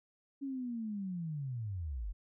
sine linear sweep, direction down, 280.7 to 41.64 Hz, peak -36 dBFS, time 0.41-2.13 s, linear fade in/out 20 ms, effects none

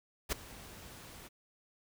pink noise with ADSR envelope, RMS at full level -30 dBFS, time 0.29-1.29 s, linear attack 33 ms, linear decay 8 ms, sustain -21 dB, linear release 25 ms, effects none

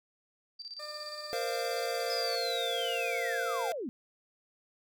sine tone with tremolo, 4667 Hz, D8, 12 cents flat, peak -39 dBFS, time 0.59-2.26 s, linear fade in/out 10 ms, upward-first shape square, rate 17 Hz, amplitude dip 70%
20% pulse tone with pitch glide, 600 to 583.9 Hz, D5 to D5, +37 to -10 cents, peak -37 dBFS, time 0.79-2.36 s, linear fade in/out 10 ms, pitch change -47 cents, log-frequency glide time 1.94-2.23 s
square chord, Bb suspended second, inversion none, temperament equal with one note detuned, 466.2 / 523.3 / 690 Hz, Bb4 / C5 / F5, 0 / 0 / -21 cents, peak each -37 dBFS, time 1.33-3.72 s, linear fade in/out 0 ms
sine linear sweep, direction down, 5100 to 210.1 Hz, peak -34 dBFS, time 2.1-3.89 s, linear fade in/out 0 ms
effects none

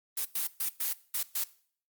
blue noise bursts at uneven times, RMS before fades -31 dBFS, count 6, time 0.17-0.25 / 0.35-0.47 / 0.6-0.69 / 0.8-0.93 / 1.14-1.23 / 1.35-1.44 s, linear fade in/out 5 ms, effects noise-tail reverb RT60 0.5 s tail -19 dB re dry + Opus 32 kbps

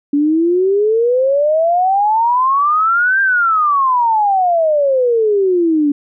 sine exponential two-way sweep, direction up then down, 282.7 to 1601 to 282.7 Hz, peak -10 dBFS, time 0.13-5.92 s, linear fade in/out 5 ms, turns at 3.21 s, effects none

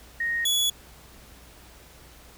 sine / sawtooth tone pair in turn, 1864.7 / 3394 Hz, A#6 / G#7, 0 / +37 cents, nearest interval minor seventh, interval 1037 cents, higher second, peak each -24 / -18 dBFS, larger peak second, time 0.2-0.45 / 0.45-0.7 s, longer neither, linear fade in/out 5 ms, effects added 60 Hz sine -53 dBFS peak until 2.37 s + pink hiss -51 dBFS RMS until 2.37 s

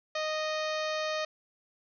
harmonic tone, 620 Hz, D#5, 6 cents flat, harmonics 1 / 2 / 3 / 4 / 5 / 6 / 7 / 8 / 9 / 10, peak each -32 / -37 / -39 / -41 / -45 / -43 / -43 / -49 / -50 / -50 dBFS, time 0.15-1.25 s, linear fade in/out 5 ms, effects none

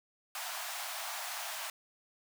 pink high-pass noise, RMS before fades -40 dBFS, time 0.35-1.7 s, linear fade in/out 2 ms, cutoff 630 Hz, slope 96 dB/octave, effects none

